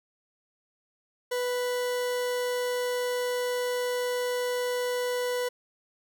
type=tone; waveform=40% pulse; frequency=493.9 Hz; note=B4; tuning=in tune; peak=-26 dBFS; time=1.31-5.49 s; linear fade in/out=10 ms; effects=none